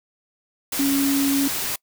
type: tone in noise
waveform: sine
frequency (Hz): 277.2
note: C#4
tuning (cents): 0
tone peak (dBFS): -18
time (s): 0.79-1.48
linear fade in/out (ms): 5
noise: white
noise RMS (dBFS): -26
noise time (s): 0.72-1.76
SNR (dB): +5
effects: noise-tail reverb RT60 0.1 s tail -25 dB re dry